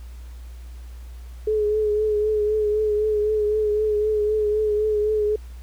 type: tone with vibrato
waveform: sine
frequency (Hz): 424.8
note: G#4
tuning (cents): +39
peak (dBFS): -18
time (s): 1.47-5.36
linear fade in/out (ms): 5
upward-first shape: triangle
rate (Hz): 3.9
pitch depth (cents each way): 38
effects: added 60 Hz sine -35 dBFS peak until 5.62 s + pink hiss -54 dBFS RMS until 5.62 s